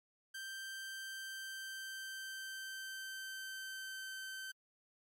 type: tone with pitch glide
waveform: sawtooth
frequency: 1568 to 1545.5 Hz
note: G6 to G6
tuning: 0 to -25 cents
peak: -40 dBFS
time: 0.34-4.52 s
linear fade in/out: 10 ms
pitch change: -25 cents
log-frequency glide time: 0.64-4.14 s
effects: MP3 64 kbps